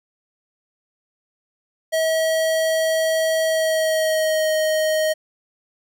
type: tone with pitch glide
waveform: square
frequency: 642 to 625.2 Hz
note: E5 to D#5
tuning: -46 to +8 cents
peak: -18 dBFS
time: 1.92-5.14 s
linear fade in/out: 20 ms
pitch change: -46 cents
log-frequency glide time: 3.44-4.52 s
effects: none